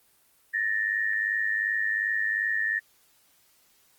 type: tone pair together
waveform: sine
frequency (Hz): 1760 / 1862.7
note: A6 / A#6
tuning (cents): 0 / -2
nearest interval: minor second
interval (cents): 98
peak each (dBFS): -27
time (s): 0.53-2.8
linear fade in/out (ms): 20
effects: white hiss -63 dBFS RMS until 3.98 s + Opus 24 kbps